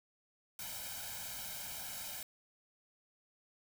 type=noise with comb filter; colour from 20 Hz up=white; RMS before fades=-44 dBFS; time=0.59-2.23 s; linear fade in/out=2 ms; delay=1.3 ms; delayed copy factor=+1; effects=none